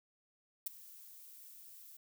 violet noise with ADSR envelope, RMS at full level -35 dBFS, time 0.66-1.97 s, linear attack 8 ms, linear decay 13 ms, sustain -20 dB, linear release 6 ms, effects none

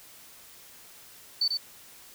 sine tone with echo, 4516 Hz, C#8, 31 cents sharp, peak -22 dBFS, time 1.41-1.48 s, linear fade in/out 5 ms, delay 93 ms, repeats 1, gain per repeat -4 dB, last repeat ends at 1.573 s, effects white hiss -51 dBFS RMS until 2.14 s

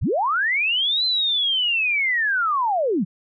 sine linear two-way sweep, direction up then down, 32 to 4101 to 149.6 Hz, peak -18 dBFS, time 0.01-3.05 s, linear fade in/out 20 ms, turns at 1.05 s, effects none

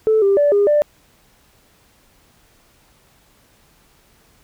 sine tone with pitch steps, 437.5 / 395.6 / 581 / 406.4 / 592 Hz, A4 / G4 / D5 / G#4 / D5, -10 / +16 / -19 / -38 / +14 cents, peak -10 dBFS, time 0.07-0.82 s, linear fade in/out 0 ms, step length 150 ms, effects tanh soft clip ceiling -7 dBFS + pink hiss -55 dBFS RMS until 4.43 s

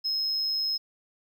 sine tone, 5150 Hz, E8, 41 cents flat, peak -23 dBFS, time 0.04-0.78 s, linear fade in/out 20 ms, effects tanh soft clip ceiling -24 dBFS + 10-bit

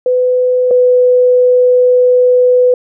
sine tone pair in turn, 502 / 498.5 Hz, B4 / B4, +28 / +16 cents, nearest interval unison, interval 12 cents, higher first, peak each -8 / -5 dBFS, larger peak second, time 0.06-0.71 / 0.71-2.74 s, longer second, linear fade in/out 2 ms, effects none

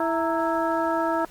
harmonic tone with a mistuned harmonic, 329.6 Hz, E4, in tune, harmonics 1 / 2 / 3 / 4 / 5, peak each -27 / -26 / -27 / -29 / -35 dBFS, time 0-1.25 s, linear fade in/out 2 ms, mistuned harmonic 3, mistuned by -110 cents, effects pink hiss -50 dBFS RMS until 1.3 s + Opus 32 kbps

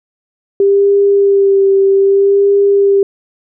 sine tone with vibrato, 395.6 Hz, G4, 16 cents sharp, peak -6 dBFS, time 0.6-3.03 s, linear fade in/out 2 ms, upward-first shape sine, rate 0.63 Hz, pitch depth 23 cents each way, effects none

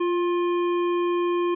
harmonic tone with a mistuned harmonic, 349.2 Hz, F4, in tune, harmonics 1 / 3 / 5 / 7 / 9, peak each -21 / -29 / -44 / -40 / -44 dBFS, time 0-1.55 s, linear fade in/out 10 ms, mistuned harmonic 3, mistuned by +25 cents, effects none

